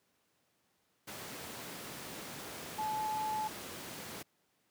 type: tone in noise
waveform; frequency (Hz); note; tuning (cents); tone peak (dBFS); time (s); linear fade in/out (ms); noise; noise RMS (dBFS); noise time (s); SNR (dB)
sine; 862; A5; -36; -33; 2.78-3.48; 10; pink; -44; 1.07-4.23; +8
effects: pink hiss -75 dBFS RMS until 4.7 s + high-pass 150 Hz 12 dB/octave